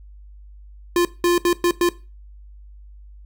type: tone bursts at uneven times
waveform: square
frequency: 349.2 Hz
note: F4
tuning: in tune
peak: -15 dBFS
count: 5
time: 0.96-1.05 / 1.24-1.38 / 1.45-1.53 / 1.64-1.71 / 1.81-1.89 s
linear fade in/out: 2 ms
effects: noise-tail reverb RT60 0.3 s tail -18 dB re dry + added 50 Hz sine -40 dBFS peak until 3.25 s